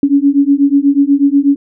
sine beating tone pair, 277.2 / 285.4 Hz, C#4 / D4, 0 / -49 cents, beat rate 8.2 Hz, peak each -10 dBFS, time 0.03-1.56 s, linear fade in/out 2 ms, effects none

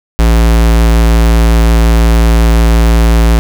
square tone, 56.6 Hz, A1, 50 cents sharp, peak -5 dBFS, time 0.19-3.39 s, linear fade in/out 0 ms, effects none

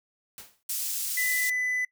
white noise with exponential decay, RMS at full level -40 dBFS, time 0.38-0.63 s, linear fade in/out 1 ms, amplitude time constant 54 ms
pink high-pass noise, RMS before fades -31 dBFS, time 0.69-1.5 s, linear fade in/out 5 ms, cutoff 7100 Hz, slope 12 dB/octave
triangle tone, 2000 Hz, B6, 21 cents sharp, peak -24 dBFS, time 1.17-1.85 s, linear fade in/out 5 ms
effects noise-tail reverb RT60 0.1 s tail -20 dB re dry

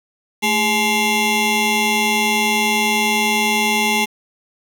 20% pulse ring-modulated tone, 630 Hz, D#5, 21 cents sharp, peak -7 dBFS, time 0.42-4.06 s, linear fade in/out 20 ms, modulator 1480 Hz, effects 7-bit

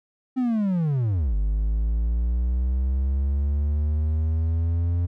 triangle linear two-way sweep, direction down then up, 262.7 to 49.56 to 87.5 Hz, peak -18 dBFS, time 0.36-5.07 s, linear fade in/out 20 ms, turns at 1.35 s, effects none

